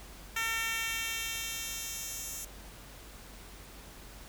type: tone with high-pass filter sweep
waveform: 10% pulse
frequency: 453.3 Hz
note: A#4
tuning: 48 cents flat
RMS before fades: -36 dBFS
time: 0.36-2.45 s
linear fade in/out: 5 ms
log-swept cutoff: 1600 to 7300 Hz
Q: 1.1
effects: added 48 Hz sine -51 dBFS peak until 4.28 s + pink hiss -51 dBFS RMS until 4.28 s